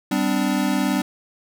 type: chord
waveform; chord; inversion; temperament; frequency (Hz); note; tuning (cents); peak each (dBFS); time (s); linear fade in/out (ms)
square; G suspended fourth; none; equal with one note detuned; 196 / 255.2 / 293.7; G3 / C4 / D4; 0 / -43 / 0; -24; 0.11-1.02; 5
effects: none